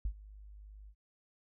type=tone with ADSR envelope; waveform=sine; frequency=51.1 Hz; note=G#1; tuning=27 cents flat; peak=-29 dBFS; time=0.05-0.95 s; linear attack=3 ms; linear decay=72 ms; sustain=-20 dB; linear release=68 ms; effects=none